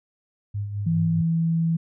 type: tone with tremolo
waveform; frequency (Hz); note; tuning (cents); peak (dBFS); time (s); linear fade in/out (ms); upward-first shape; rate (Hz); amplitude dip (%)
sine; 102.2; G#2; -27; -24; 0.54-1.22; 10; sine; 4.8; 50
type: tone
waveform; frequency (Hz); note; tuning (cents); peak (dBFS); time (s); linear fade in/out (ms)
sine; 164.9; E3; +1; -19; 0.86-1.77; 10
effects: none